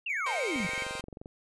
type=exponential sweep; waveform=sine; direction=down; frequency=2863 to 164.4 Hz; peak=-31 dBFS; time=0.06-0.67 s; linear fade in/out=5 ms
type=tone with vibrato; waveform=triangle; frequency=2217 Hz; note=C#7; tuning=in tune; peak=-32 dBFS; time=0.09-0.84 s; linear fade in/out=10 ms; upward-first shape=square; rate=13 Hz; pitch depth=41 cents each way
type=chord; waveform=10% pulse; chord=C minor seventh; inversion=third; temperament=equal; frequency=466.2 / 523.3 / 622.3 / 784 Hz; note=Bb4 / C5 / Eb5 / G5; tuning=0 / 0 / 0 / 0 cents; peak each=-34 / -30 / -34 / -33 dBFS; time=0.26-1.01 s; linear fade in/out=5 ms
type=click train; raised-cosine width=2 ms; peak=-30 dBFS; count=17; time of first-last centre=0.56-1.259 s; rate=22.9 Hz
effects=resampled to 24000 Hz